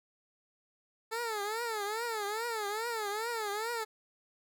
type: tone with vibrato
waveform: 15% pulse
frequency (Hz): 438.3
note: A4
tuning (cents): -7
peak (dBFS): -27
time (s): 1.11-3.85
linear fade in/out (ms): 20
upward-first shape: triangle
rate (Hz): 2.4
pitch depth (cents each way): 170
effects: none